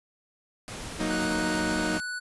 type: noise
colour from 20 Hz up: pink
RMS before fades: -38 dBFS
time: 0.68-2 s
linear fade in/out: 0 ms
type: chord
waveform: sawtooth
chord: D# minor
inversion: first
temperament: equal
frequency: 185 / 233.1 / 311.1 Hz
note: F#3 / A#3 / D#4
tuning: 0 / 0 / 0 cents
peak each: -28 / -29 / -25 dBFS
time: 0.99-1.99 s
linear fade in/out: 20 ms
type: tone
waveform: square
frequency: 1480 Hz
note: F#6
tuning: in tune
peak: -32 dBFS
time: 1.09-2.2 s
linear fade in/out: 20 ms
type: noise bursts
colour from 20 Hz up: violet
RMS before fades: -40 dBFS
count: 5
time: 1.2-1.602 s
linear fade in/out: 10 ms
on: 58 ms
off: 28 ms
effects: resampled to 24000 Hz